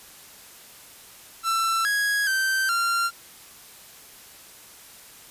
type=tone with pitch steps; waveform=45% pulse; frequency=1338 / 1658 / 1556 / 1380 Hz; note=E6 / G#6 / G6 / F6; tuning=+25 / -3 / -13 / -21 cents; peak=-21 dBFS; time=1.43-3.11 s; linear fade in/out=50 ms; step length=420 ms; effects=white hiss -47 dBFS RMS until 5.3 s + resampled to 32000 Hz